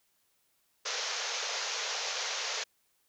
white band-pass noise, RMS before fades -35 dBFS, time 0.85-2.64 s, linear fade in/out 10 ms, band 420 to 6700 Hz, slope 96 dB/octave, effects white hiss -73 dBFS RMS until 3.08 s

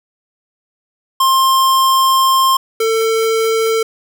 square tone pair in turn, 1059 / 447.7 Hz, C6 / A4, +21 / +30 cents, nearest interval octave + minor third, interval 1491 cents, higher first, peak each -10 / -13 dBFS, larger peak first, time 1.2-2.57 / 2.8-3.83 s, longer first, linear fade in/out 5 ms, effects none

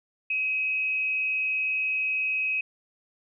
sine tone with frequency modulation, 2542 Hz, D#7, 36 cents sharp, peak -24 dBFS, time 0.3-2.61 s, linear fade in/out 5 ms, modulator 157 Hz, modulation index 0.34, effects none

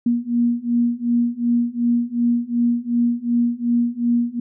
sine beating tone pair, 236.7 / 239.4 Hz, A#3 / A#3, +27 / +46 cents, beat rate 2.7 Hz, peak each -20 / -19 dBFS, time 0.06-4.4 s, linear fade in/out 5 ms, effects none

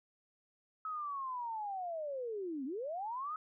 sine linear two-way sweep, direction down then up, 1290 to 250.7 to 1290 Hz, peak -37 dBFS, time 0.85-3.36 s, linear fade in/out 2 ms, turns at 2.65 s, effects none

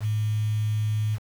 sine tone with quantisation, 107.3 Hz, A2, 43 cents flat, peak -22 dBFS, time 0-1.19 s, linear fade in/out 50 ms, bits 7, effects none

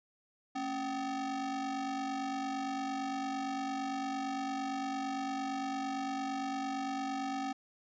square ring-modulated tone, 249.3 Hz, B3, 16 cents sharp, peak -32 dBFS, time 0.55-7.53 s, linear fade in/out 10 ms, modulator 523 Hz, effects resampled to 16000 Hz

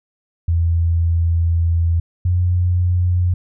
sine tone pair in turn, 83.9 / 89.23 Hz, E2 / F2, +31 / +38 cents, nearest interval minor second, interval 107 cents, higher second, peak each -13 dBFS, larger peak neither, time 0.48-2 / 2.25-3.34 s, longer first, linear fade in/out 5 ms, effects none

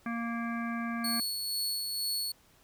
harmonic tone, 232.8 Hz, A#3, 2 cents flat, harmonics 1 / 3 / 5 / 7 / 9 / 10, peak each -33 / -43 / -40 / -41 / -48 / -47 dBFS, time 0.06-1.2 s, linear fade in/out 2 ms
sawtooth tone with tremolo, 4400 Hz, C#8, 14 cents flat, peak -27 dBFS, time 1.04-2.32 s, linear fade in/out 5 ms, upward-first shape sine, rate 2.1 Hz, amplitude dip 35%
effects pink hiss -63 dBFS RMS until 2.63 s

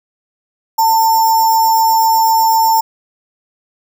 sine tone with sample-and-hold, 896 Hz, A5, 31 cents sharp, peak -8 dBFS, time 0.78-2.81 s, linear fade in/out 10 ms, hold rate 6300 Hz, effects none

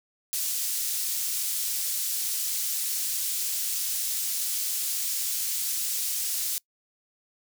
pink high-pass noise, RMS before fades -29 dBFS, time 0.33-6.58 s, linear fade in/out 0 ms, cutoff 6300 Hz, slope 12 dB/octave, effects noise-tail reverb RT60 0.1 s tail -24 dB re dry

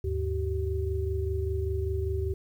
sine tone cluster, 76 / 101.1 / 383.8 Hz, D#2 / G#2 / G4, -40 / -46 / -37 cents, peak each -29 / -33 / -32 dBFS, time 0.04-2.34 s, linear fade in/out 5 ms, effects 10-bit

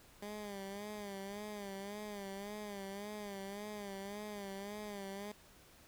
15% pulse tone with vibrato, 202.6 Hz, G#3, 43 cents flat, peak -37 dBFS, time 0.22-5.32 s, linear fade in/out 5 ms, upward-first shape sine, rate 1.8 Hz, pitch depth 72 cents each way, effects pink hiss -62 dBFS RMS until 5.87 s

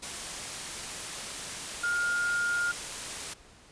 sine tone in noise, 1415 Hz, F6, 22 cents sharp, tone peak -26 dBFS, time 1.83-2.72 s, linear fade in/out 10 ms, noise white, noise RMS -37 dBFS, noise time 0.02-3.34 s, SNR +8 dB, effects pink hiss -55 dBFS RMS until 3.71 s + resampled to 22050 Hz

